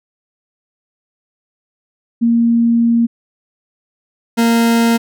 sine / 40% pulse tone pair in turn, 233.1 / 231.4 Hz, A#3 / A#3, 0 / -13 cents, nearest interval unison, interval 13 cents, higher first, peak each -9 dBFS, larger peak neither, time 2.21-3.07 / 4.37-4.98 s, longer first, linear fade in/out 20 ms, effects none

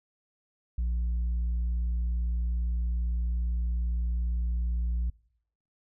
sine tone, 58.8 Hz, A#1, 16 cents sharp, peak -23 dBFS, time 0.78-5.1 s, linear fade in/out 5 ms, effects noise-tail reverb RT60 0.7 s tail -26 dB re dry + tanh soft clip ceiling -25 dBFS

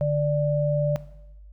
sine tone pair together, 147.1 / 589.2 Hz, D3 / D5, +3 / +6 cents, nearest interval 2 octaves, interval 2403 cents, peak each -23 dBFS, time 0.01-0.96 s, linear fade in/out 0 ms, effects noise-tail reverb RT60 0.9 s tail -17 dB re dry + added 50 Hz sine -43 dBFS peak until 1.52 s

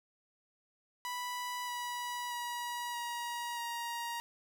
sawtooth tone with pitch steps, 986 / 974.7 / 963.5 / 952.4 / 941.5 Hz, B5 / B5 / B5 / A#5 / A#5, -3 / -23 / -43 / +37 / +17 cents, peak -33 dBFS, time 1.05-4.2 s, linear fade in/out 0 ms, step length 630 ms, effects none

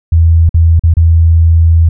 sine tone with dropouts, 82.4 Hz, E2, in tune, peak -3 dBFS, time 0.12-1.89 s, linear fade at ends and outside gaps 5 ms, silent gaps 0.493-0.542 / 0.795-0.836 / 0.939-0.968 s, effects none

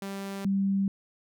sawtooth / sine tone pair in turn, 196.6 / 195.8 Hz, G3 / G3, +5 / -2 cents, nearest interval unison, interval 7 cents, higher first, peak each -30 / -23 dBFS, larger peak second, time 0.02-0.45 / 0.45-0.88 s, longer neither, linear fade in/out 2 ms, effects none

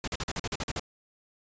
pink noise bursts, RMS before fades -32 dBFS, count 10, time 0.04-0.796 s, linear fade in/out 2 ms, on 36 ms, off 44 ms, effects resampled to 16000 Hz

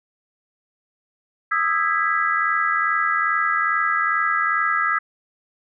sine chord, E major seventh, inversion third, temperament just, 1236.1 / 1318.5 / 1648.1 / 1977.8 Hz, D#6 / E6 / G#6 / B6, -12 / 0 / -14 / +2 cents, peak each -24 / -22 / -23 / -25 dBFS, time 1.51-4.99 s, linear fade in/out 10 ms, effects none

